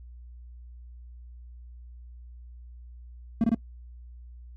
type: tone bursts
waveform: triangle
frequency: 226.8 Hz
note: A#3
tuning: 47 cents flat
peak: -17 dBFS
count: 3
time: 3.41-3.546 s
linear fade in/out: 2 ms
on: 30 ms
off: 23 ms
effects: noise-tail reverb RT60 0.1 s tail -22 dB re dry + added 60 Hz sine -43 dBFS peak until 4.56 s